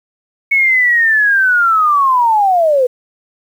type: linear sweep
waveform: sine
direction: down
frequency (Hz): 2217 to 483.8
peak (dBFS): -8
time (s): 0.51-2.87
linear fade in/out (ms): 10
effects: 7-bit